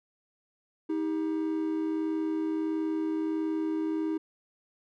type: tone pair together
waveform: triangle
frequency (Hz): 316.7 / 398.2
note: D#4 / G4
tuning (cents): +31 / +27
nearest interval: major third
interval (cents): 396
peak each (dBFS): -26 / -34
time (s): 0.89-4.18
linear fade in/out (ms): 10
effects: none